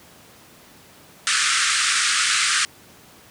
pink band-pass noise, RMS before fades -20 dBFS, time 1.27-2.65 s, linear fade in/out 0 ms, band 1200 to 9600 Hz, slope 96 dB/octave, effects pink hiss -48 dBFS RMS until 3.3 s + high-pass 100 Hz 12 dB/octave

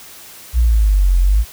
sine exponential two-way sweep, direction down then up, 61.74 to 43.33 to 57.4 Hz, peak -9 dBFS, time 0.53-1.45 s, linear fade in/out 50 ms, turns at 1.19 s, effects white hiss -38 dBFS RMS until 1.52 s

